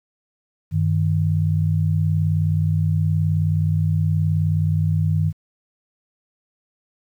sine tone pair together, 96.6 / 155.65 Hz, G2 / D#3, -25 / +1 cents, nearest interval minor sixth, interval 826 cents, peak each -19 dBFS, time 0.71-5.33 s, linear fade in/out 50 ms, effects 9-bit

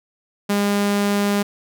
sawtooth tone, 203 Hz, G#3, 39 cents flat, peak -13 dBFS, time 0.49-1.43 s, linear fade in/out 10 ms, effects none

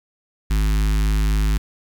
square tone with notch filter, 51.91 Hz, G#1, in tune, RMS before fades -18 dBFS, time 0.5-1.58 s, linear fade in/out 10 ms, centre 580 Hz, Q 0.55, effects 8-bit

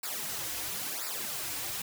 white noise with flanger, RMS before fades -36 dBFS, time 0.03-1.82 s, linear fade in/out 5 ms, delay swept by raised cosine 0.31 to 5.01 ms, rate 0.98 Hz, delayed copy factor -0.9, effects none

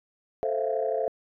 sine chord, F major seventh, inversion first, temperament equal with one note detuned, 440 / 523.3 / 659.3 / 692 Hz, A4 / C5 / E5 / F5, 0 / 0 / 0 / -16 cents, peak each -29 / -29 / -30 / -32 dBFS, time 0.43-1.08 s, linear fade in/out 0 ms, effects tanh soft clip ceiling -15 dBFS

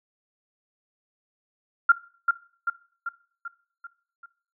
sine tone with echo, 1388 Hz, F6, 11 cents flat, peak -11 dBFS, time 1.89-1.92 s, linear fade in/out 5 ms, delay 390 ms, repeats 6, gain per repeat -5 dB, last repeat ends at 4.26 s, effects noise-tail reverb RT60 0.5 s tail -20 dB re dry

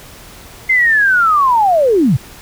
sine linear sweep, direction down, 2100 to 104 Hz, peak -8 dBFS, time 0.69-2.17 s, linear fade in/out 10 ms, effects pink hiss -37 dBFS RMS until 2.41 s

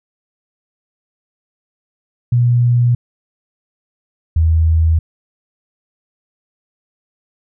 sine tone pair in turn, 121.1 / 80.82 Hz, B2 / E2, -34 / -34 cents, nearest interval perfect fifth, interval 700 cents, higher first, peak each -9 dBFS, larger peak neither, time 2.32-2.95 / 4.36-4.99 s, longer neither, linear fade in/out 5 ms, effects none

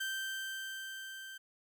30% pulse tone with level ramp, 1561 Hz, G6, 8 cents flat, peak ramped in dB -32 to -43 dBFS, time 0-1.38 s, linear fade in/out 10 ms, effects none

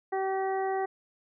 harmonic tone, 384 Hz, G4, 36 cents flat, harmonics 1 / 2 / 3 / 4 / 5, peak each -30 / -30 / -42 / -45 / -41 dBFS, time 0.12-0.86 s, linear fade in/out 10 ms, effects none

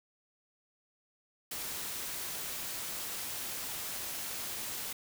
white noise, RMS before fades -39 dBFS, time 1.51-4.93 s, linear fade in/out 5 ms, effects none

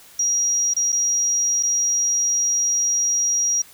sine tone with dropouts, 5720 Hz, F8, 41 cents sharp, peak -17 dBFS, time 0.19-3.62 s, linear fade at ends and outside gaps 5 ms, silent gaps 0.738-0.764 / 0.922-0.926 / 1.628-1.632 s, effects white hiss -47 dBFS RMS until 3.73 s

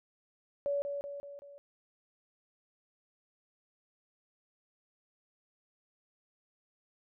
sine tone with echo, 568 Hz, C#5, 42 cents sharp, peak -29 dBFS, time 0.66-0.82 s, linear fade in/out 0 ms, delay 190 ms, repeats 4, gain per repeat -5 dB, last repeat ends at 1.58 s, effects none

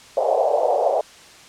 white band-pass noise, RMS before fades -19 dBFS, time 0.17-1.01 s, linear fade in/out 2 ms, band 480 to 750 Hz, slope 48 dB/octave, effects white hiss -45 dBFS RMS until 1.48 s + low-pass 7000 Hz 12 dB/octave

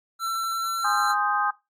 square tone with pitch glide, 1344 to 1354.9 Hz, E6 to E6, +33 to +47 cents, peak -26 dBFS, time 0.19-1.15 s, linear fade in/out 50 ms, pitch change +14 cents, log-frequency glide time 0.51-0.88 s
sine chord, Ab major seventh, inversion none, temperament equal with one note detuned, 826.8 / 1046.5 / 1244.5 / 1568 Hz, Ab5 / C6 / Eb6 / G6, -8 / 0 / 0 / 0 cents, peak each -26 / -30 / -25 / -28 dBFS, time 0.84-1.51 s, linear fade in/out 10 ms
effects noise-tail reverb RT60 0.2 s tail -17 dB re dry + AAC 48 kbps

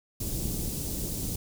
pink band-stop noise, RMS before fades -32 dBFS, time 0.2-1.36 s, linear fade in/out 5 ms, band 310 to 7000 Hz, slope 12 dB/octave, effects none

